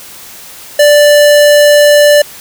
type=tone; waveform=square; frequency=587.3 Hz; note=D5; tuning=in tune; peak=-3 dBFS; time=0.79-2.22 s; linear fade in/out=5 ms; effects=white hiss -31 dBFS RMS until 2.4 s